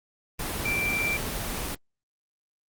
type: tone in noise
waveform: sine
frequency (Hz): 2351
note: D7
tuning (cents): +1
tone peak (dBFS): -25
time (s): 0.65-1.17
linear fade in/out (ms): 5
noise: pink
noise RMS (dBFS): -31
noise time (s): 0.39-1.75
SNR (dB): +3
effects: Opus 24 kbps